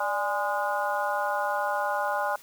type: harmonic tone with a mistuned harmonic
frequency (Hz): 206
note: G#3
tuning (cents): -14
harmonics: 3 / 4 / 5 / 6 / 7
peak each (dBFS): -31 / -29 / -32 / -36 / -32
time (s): 0-2.36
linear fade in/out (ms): 5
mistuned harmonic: 3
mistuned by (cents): -84
effects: white hiss -51 dBFS RMS until 2.42 s